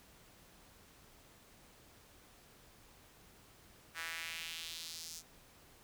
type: tone with high-pass filter sweep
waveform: sawtooth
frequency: 164.5 Hz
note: E3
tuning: 3 cents flat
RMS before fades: -45 dBFS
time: 3.94-5.23 s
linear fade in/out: 50 ms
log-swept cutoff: 1600 to 6100 Hz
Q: 2
effects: pink hiss -62 dBFS RMS until 5.83 s

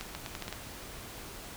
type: accelerating click train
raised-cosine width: 0.2 ms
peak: -20 dBFS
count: 7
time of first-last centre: 0.01-0.526 s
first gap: 140 ms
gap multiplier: 0.8
effects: pink hiss -45 dBFS RMS until 1.56 s

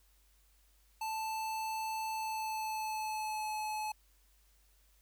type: tone with pitch glide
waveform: square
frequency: 880 to 857.9 Hz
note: A5 to A5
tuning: 0 to -44 cents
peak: -36 dBFS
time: 1.01-3.92 s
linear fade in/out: 5 ms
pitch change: -44 cents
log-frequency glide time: 2.12-3.54 s
effects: added 50 Hz sine -66 dBFS peak until 5.01 s + white hiss -71 dBFS RMS until 5.01 s

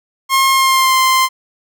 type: tone with pitch glide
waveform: sawtooth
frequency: 1072 to 1044.5 Hz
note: C6 to C6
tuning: +42 to -3 cents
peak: -6 dBFS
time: 0.29-1.29 s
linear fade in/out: 50 ms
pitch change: -45 cents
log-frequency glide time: 0.5-0.99 s
effects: none

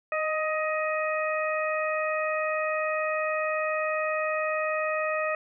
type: harmonic tone with a mistuned harmonic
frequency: 627 Hz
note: D#5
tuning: 13 cents sharp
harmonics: 1 / 2 / 3 / 4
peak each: -28 / -31 / -33 / -34 dBFS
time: 0.12-5.35 s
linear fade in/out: 2 ms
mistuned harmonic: 1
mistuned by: -21 cents
effects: none

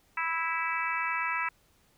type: harmonic tone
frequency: 328.6 Hz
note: E4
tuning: 5 cents flat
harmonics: 3 / 4 / 5 / 6 / 7 / 8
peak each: -34 / -34 / -37 / -35 / -36 / -37 dBFS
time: 0.17-1.49 s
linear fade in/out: 5 ms
effects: pink hiss -66 dBFS RMS until 1.97 s

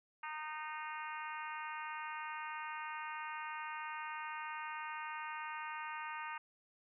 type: harmonic tone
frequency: 307.7 Hz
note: D#4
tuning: 19 cents flat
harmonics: 3 / 4 / 5 / 6 / 7 / 8 / 9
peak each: -45 / -47 / -49 / -51 / -52 / -53 / -54 dBFS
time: 0.23-6.38 s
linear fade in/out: 5 ms
effects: none

